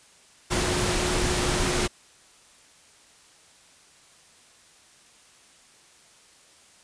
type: tone in noise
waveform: sine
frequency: 360.5 Hz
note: F#4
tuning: 45 cents flat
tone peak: -30 dBFS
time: 0.5-1.88 s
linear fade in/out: 20 ms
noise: pink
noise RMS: -25 dBFS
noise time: 0.5-1.88 s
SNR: -8 dB
effects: white hiss -55 dBFS RMS until 6.83 s + resampled to 22050 Hz